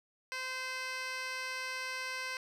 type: tone with band-pass filter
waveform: 15% pulse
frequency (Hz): 516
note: C5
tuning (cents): -24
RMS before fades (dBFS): -39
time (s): 0.32-2.37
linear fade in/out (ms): 0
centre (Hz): 3200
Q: 1.1
effects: none